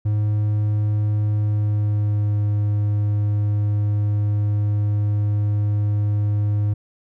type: tone with pitch glide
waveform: triangle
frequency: 105.2 to 103.81 Hz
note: G#2 to G#2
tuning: +23 to 0 cents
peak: -15 dBFS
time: 0.05-6.74 s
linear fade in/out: 10 ms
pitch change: -23 cents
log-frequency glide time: 1.35-2.41 s
effects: none